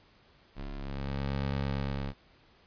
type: ring-modulated tone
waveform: 20% pulse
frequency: 69 Hz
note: C#2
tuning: 7 cents flat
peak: -24 dBFS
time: 0.55-2.14 s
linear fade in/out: 50 ms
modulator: 34.2 Hz
effects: pink hiss -62 dBFS RMS until 2.66 s + resampled to 11025 Hz